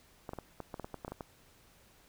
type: clicks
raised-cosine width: 1 ms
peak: -26 dBFS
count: 12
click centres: 0.292 / 0.334 / 0.387 / 0.603 / 0.742 / 0.797 / 0.845 / 0.943 / 1.048 / 1.08 / 1.12 / 1.208 s
effects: pink hiss -63 dBFS RMS until 2.08 s